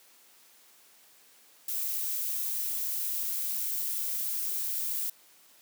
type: noise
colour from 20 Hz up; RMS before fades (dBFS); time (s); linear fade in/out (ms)
violet; -32; 1.68-5.1; 5
effects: white hiss -59 dBFS RMS until 5.61 s + high-pass 200 Hz 12 dB/octave